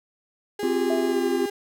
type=tone with pitch glide; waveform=35% pulse; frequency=410.1 to 403.8 Hz; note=G#4 to G#4; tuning=-22 to -49 cents; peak=-26 dBFS; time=0.59-1.5 s; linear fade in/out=5 ms; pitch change=-27 cents; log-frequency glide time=1.09-1.16 s
type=chord; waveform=triangle; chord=C suspended fourth; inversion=none; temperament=equal; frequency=261.6 / 349.2 / 392 Hz; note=C4 / F4 / G4; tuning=0 / 0 / 0 cents; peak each=-25 / -23 / -25 dBFS; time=0.63-1.46 s; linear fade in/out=2 ms
type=tone with exponential decay; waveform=sine; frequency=658 Hz; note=E5; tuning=3 cents flat; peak=-23 dBFS; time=0.9-1.36 s; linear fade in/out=2 ms; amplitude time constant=100 ms
effects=none